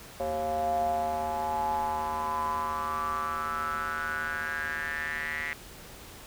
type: tone with band-pass filter sweep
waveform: square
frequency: 77.5 Hz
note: D#2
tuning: 6 cents flat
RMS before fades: -31 dBFS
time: 0.2-5.53 s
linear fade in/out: 0 ms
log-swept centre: 610 to 2000 Hz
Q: 9.2
effects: pink hiss -47 dBFS RMS until 6.26 s